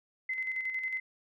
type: tone with tremolo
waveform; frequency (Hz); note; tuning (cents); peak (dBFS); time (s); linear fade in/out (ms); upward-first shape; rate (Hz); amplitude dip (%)
sine; 2051; C7; -35; -30; 0.29-1; 5; square; 11; 45
effects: none